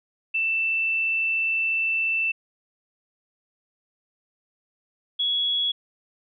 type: tone pair in turn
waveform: sine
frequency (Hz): 2663 / 3355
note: E7 / G#7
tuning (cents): +17 / +17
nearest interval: major third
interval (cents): 400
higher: second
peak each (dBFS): -21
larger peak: neither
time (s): 0.34-2.32 / 5.19-5.72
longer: first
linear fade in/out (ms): 10
effects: none